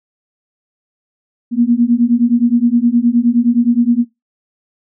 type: beating tone pair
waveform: sine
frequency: 233.1 / 242.7 Hz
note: A#3 / B3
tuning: 0 / -30 cents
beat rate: 9.6 Hz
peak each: -12 dBFS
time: 1.51-4.05 s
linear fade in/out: 50 ms
effects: noise-tail reverb RT60 0.2 s tail -20 dB re dry